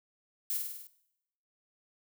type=noise with echo; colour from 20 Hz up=violet; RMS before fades=-33 dBFS; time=0.5-0.57 s; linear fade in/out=0 ms; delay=50 ms; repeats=6; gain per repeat=-3 dB; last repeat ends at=0.87 s; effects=noise-tail reverb RT60 0.8 s tail -17 dB re dry

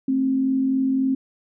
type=tone pair together; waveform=sine; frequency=222.3 / 266 Hz; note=A3 / C4; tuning=+18 / +29 cents; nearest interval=minor third; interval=311 cents; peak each=-29 / -18 dBFS; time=0.08-1.15 s; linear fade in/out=5 ms; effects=none

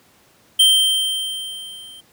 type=tone with level ramp; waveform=square; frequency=3136 Hz; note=G7; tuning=in tune; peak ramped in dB=-9 to -39 dBFS; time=0.59-2.01 s; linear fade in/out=10 ms; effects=pink hiss -54 dBFS RMS until 2.12 s + high-pass 100 Hz 12 dB/octave

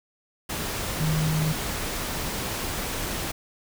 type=tone in noise; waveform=sine; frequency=156 Hz; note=D#3; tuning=5 cents sharp; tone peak=-22 dBFS; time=1-1.53 s; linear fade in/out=10 ms; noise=pink; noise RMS=-30 dBFS; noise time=0.49-3.32 s; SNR=+5 dB; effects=none

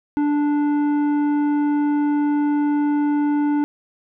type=tone with tanh clipping; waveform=sine; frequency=293 Hz; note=D4; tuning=4 cents flat; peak=-18 dBFS; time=0.17-3.64 s; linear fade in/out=0 ms; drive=10 dB; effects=none

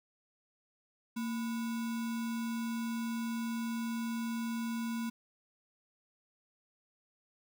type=tone with sample-and-hold; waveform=sine; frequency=230 Hz; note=A#3; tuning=23 cents flat; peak=-33 dBFS; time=1.16-5.1 s; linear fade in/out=10 ms; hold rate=1225 Hz; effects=none

